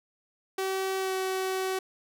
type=tone with pitch glide; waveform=sawtooth; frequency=382.2 to 377.8 Hz; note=G4 to F#4; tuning=-44 to +36 cents; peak=-24 dBFS; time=0.58-1.79 s; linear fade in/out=5 ms; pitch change=-20 cents; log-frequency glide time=0.98-1.13 s; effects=none